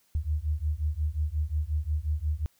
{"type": "beating tone pair", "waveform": "sine", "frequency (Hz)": [73.42, 79.02], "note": ["D2", "D#2"], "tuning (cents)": [0, 27], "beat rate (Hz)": 5.6, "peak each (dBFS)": -29, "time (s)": [0.15, 2.46], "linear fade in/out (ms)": 0, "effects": ["white hiss -67 dBFS RMS until 2.59 s"]}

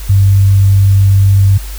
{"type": "tone", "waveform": "sine", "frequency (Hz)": 98, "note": "G2", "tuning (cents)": 0, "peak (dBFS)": -4, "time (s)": [0.09, 1.58], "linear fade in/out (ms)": 10, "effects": ["added 50 Hz sine -21 dBFS peak until 1.78 s", "white hiss -32 dBFS RMS until 1.78 s"]}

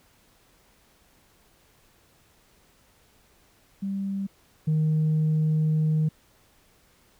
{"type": "tone pair in turn", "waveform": "sine", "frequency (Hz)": [196, 155.57], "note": ["G3", "D#3"], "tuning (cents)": [0, 0], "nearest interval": "major third", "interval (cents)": 400, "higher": "first", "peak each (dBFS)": [-26, -18], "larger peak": "second", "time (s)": [[3.82, 4.27], [4.67, 6.09]], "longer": "second", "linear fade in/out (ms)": 10, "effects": ["tanh soft clip ceiling -18 dBFS", "pink hiss -61 dBFS RMS until 7.19 s"]}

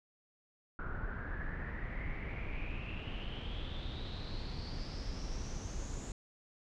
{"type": "noise with low-pass filter sweep", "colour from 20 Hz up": "brown", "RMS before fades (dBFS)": -40, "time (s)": [0.79, 6.12], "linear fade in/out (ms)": 2, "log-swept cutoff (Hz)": [1400, 7200], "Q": 8.5, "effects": []}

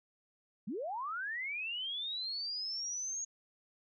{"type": "linear sweep", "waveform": "sine", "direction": "up", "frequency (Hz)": [167.9, 6645], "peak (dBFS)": -36, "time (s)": [0.67, 3.25], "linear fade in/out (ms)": 10, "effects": []}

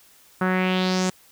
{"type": "tone with low-pass filter sweep", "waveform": "sawtooth", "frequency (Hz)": 185, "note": "F#3", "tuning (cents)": 0, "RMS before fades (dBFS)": -22, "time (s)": [0.41, 1.1], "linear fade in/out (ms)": 5, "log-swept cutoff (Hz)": [1400, 7500], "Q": 3.2, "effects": ["white hiss -54 dBFS RMS until 1.31 s"]}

